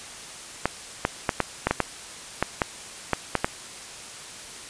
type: clicks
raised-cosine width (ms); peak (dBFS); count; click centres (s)
0.5; -5; 12; 0.656 / 1.051 / 1.292 / 1.403 / 1.67 / 1.71 / 1.803 / 2.426 / 2.618 / 3.133 / 3.353 / 3.445
effects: white hiss -40 dBFS RMS until 4.69 s + resampled to 22050 Hz